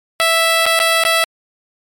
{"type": "tone with dropouts", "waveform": "10% pulse", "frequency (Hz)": 659, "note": "E5", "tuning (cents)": -1, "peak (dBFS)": -3, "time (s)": [0.2, 1.24], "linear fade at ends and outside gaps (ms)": 0, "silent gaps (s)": [[0.656, 0.663], [0.791, 0.8], [1.037, 1.05]], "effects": ["MP3 64 kbps"]}